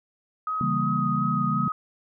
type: tone with vibrato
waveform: sine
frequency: 1257 Hz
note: D#6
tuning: 17 cents sharp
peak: -25 dBFS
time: 0.47-1.72 s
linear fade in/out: 2 ms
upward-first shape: sine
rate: 2.8 Hz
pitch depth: 15 cents each way
type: chord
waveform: sine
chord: C# diminished seventh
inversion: none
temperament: equal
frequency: 138.59 / 164.81 / 196 / 233.1 Hz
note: C#3 / E3 / G3 / Bb3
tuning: 0 / 0 / 0 / 0 cents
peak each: -29 dBFS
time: 0.61-1.68 s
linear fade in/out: 2 ms
effects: none